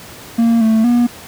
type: tone with pitch steps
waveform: triangle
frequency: 231 / 221.5 / 240.6 Hz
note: A#3 / A3 / B3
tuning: -16 / +12 / -45 cents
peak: -7 dBFS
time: 0.38-1.07 s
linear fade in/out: 10 ms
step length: 230 ms
effects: pink hiss -35 dBFS RMS until 1.27 s + high-pass 80 Hz 12 dB/octave